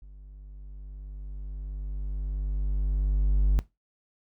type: tone with level ramp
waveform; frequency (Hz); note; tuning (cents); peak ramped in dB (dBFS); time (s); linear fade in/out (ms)
triangle; 49.25; G1; +9; -42 to -15; 0.02-3.59; 0
effects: noise-tail reverb RT60 0.2 s tail -19 dB re dry + tanh soft clip ceiling -11 dBFS